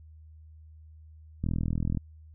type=click train; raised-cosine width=5 ms; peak=-17 dBFS; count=23; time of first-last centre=1.44-1.973 s; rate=41.3 Hz; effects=added 78 Hz sine -48 dBFS peak until 2.34 s